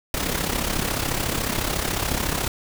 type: noise with amplitude modulation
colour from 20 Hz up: pink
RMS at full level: -22 dBFS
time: 0.14-2.48 s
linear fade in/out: 2 ms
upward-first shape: sine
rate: 34 Hz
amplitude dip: 65%
effects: none